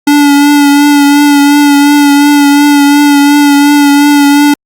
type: tone with vibrato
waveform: square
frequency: 287.7 Hz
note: D4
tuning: 36 cents flat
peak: -3 dBFS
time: 0.07-4.54 s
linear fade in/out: 5 ms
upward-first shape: triangle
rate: 2.8 Hz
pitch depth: 28 cents each way
effects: Opus 48 kbps